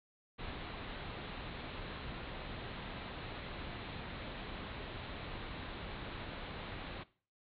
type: low-pass noise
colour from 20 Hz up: pink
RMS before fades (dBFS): -45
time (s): 0.38-7.04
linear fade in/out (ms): 20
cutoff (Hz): 4100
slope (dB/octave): 96
effects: noise-tail reverb RT60 0.4 s tail -18 dB re dry